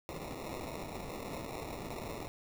white noise with sample-and-hold, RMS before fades -42 dBFS, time 0.09-2.28 s, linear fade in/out 0 ms, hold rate 1575 Hz, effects none

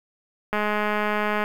click train, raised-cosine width 0.5 ms, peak -10 dBFS, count 192, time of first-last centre 0.53-1.44 s, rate 210 Hz, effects 7-bit

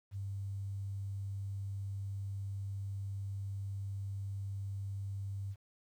sine tone with quantisation, 98.6 Hz, G2, 11 cents sharp, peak -37 dBFS, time 0.11-5.56 s, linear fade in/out 50 ms, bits 11, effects none

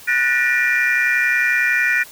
sine tone cluster, 1470 / 1782 / 1913 / 2391 Hz, F#6 / A6 / A#6 / D7, -12 / +22 / +44 / +30 cents, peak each -19 dBFS, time 0.07-2.04 s, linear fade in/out 20 ms, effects tanh soft clip ceiling -8 dBFS + white hiss -41 dBFS RMS until 2.11 s

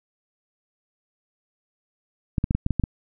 clicks, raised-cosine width 5 ms, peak -9 dBFS, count 8, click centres 2.382 / 2.441 / 2.509 / 2.55 / 2.664 / 2.707 / 2.797 / 2.838 s, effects none

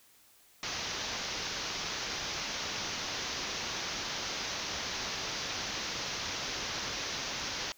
white low-pass noise, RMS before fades -37 dBFS, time 0.63-7.72 s, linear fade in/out 0 ms, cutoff 6400 Hz, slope 96 dB/octave, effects white hiss -62 dBFS RMS until 7.77 s

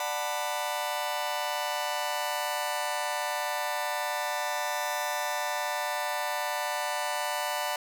sawtooth chord, B minor seventh, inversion first, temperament just, 592.7 / 740.8 / 889 / 987.8 Hz, D5 / F#5 / A5 / B5, +16 / +2 / +18 / 0 cents, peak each -31 dBFS, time 0-7.76 s, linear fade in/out 2 ms, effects none

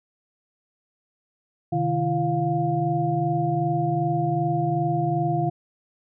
sine tone cluster, 131.8 / 154.4 / 339.6 / 704 Hz, C3 / D#3 / F4 / F5, +13 / -13 / -48 / +14 cents, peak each -28 / -25 / -27 / -25 dBFS, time 1.72-5.5 s, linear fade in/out 10 ms, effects none

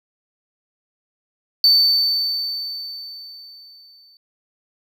triangle tone with exponential decay, 4539 Hz, C#8, 40 cents sharp, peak -8 dBFS, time 1.64-4.17 s, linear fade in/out 1 ms, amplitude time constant 550 ms, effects none

